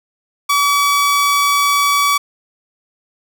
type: tone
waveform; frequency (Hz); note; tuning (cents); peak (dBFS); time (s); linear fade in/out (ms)
sawtooth; 1142; D6; -49; -8; 0.49-2.18; 10
effects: none